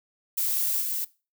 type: noise with level steps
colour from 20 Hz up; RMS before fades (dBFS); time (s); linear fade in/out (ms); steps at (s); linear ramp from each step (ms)
violet; -26 / -29; 0.37-1.05; 10; 0.8; 20
effects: noise-tail reverb RT60 0.3 s tail -20 dB re dry